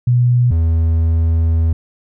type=tone pair in turn; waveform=sine / triangle; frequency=122.5 / 81.76 Hz; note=B2 / E2; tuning=-14 / -14 cents; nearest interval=perfect fifth; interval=700 cents; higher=first; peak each=-9 dBFS; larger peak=neither; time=0.07-0.51 / 0.51-1.73 s; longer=second; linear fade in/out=5 ms; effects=none